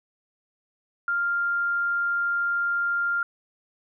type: tone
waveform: sine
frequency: 1396.9 Hz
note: F6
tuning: in tune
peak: -22 dBFS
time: 1.08-3.23 s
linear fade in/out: 2 ms
effects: none